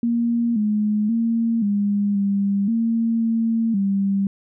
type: tone with pitch steps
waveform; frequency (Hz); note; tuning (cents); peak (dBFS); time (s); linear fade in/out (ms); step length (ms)
sine; 234.7 / 210.9 / 229.5 / 203.3 / 199.3 / 228.6 / 227.1 / 197; A#3 / G#3 / A#3 / G#3 / G3 / A#3 / A#3 / G3; +12 / +27 / -27 / -37 / +29 / -34 / -45 / +9; -17; 0.03-4.27; 2; 530
effects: none